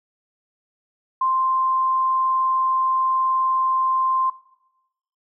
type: tone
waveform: sine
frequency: 1046.5 Hz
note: C6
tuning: in tune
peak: -17 dBFS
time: 1.21-4.3 s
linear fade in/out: 5 ms
effects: noise-tail reverb RT60 0.9 s tail -19 dB re dry